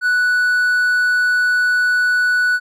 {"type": "tone", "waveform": "triangle", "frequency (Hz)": 1480, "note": "F#6", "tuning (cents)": 0, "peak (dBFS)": -11, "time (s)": [0.01, 2.6], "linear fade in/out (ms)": 50, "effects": []}